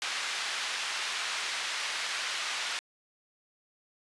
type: band-pass noise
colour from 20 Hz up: pink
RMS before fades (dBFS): -34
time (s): 0.02-2.79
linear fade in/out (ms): 0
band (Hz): 1500 to 5200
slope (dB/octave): 12
effects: resampled to 24000 Hz